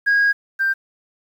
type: tone pair in turn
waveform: sine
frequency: 1640 / 1575 Hz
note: G#6 / G6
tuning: -22 / +8 cents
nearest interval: minor second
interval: 70 cents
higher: first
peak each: -11 / -15 dBFS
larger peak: first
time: 0.06-0.33 / 0.59-0.74 s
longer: first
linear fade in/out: 20 ms
effects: tanh soft clip ceiling -11 dBFS + 8-bit

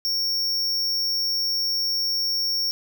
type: tone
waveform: square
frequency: 5500 Hz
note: F8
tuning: 27 cents flat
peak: -22 dBFS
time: 0.05-2.71 s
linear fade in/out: 0 ms
effects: none

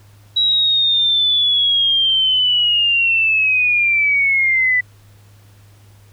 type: linear sweep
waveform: sine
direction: down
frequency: 3888 to 1975.5 Hz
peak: -12 dBFS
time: 0.36-4.81 s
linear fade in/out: 10 ms
effects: added 102 Hz sine -44 dBFS peak until 6.12 s + pink hiss -53 dBFS RMS until 6.12 s

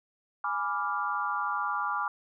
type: chord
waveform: sine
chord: G# diminished seventh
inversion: none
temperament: equal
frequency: 830.6 / 987.8 / 1174.7 / 1396.9 Hz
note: G#5 / B5 / D6 / F6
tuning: 0 / 0 / 0 / 0 cents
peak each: -35 / -35 / -31 / -34 dBFS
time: 0.44-2.08 s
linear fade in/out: 2 ms
effects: none

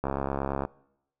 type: click train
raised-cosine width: 1 ms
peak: -15 dBFS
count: 43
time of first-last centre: 0.04-0.65 s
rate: 68.8 Hz
effects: noise-tail reverb RT60 0.8 s tail -22 dB re dry

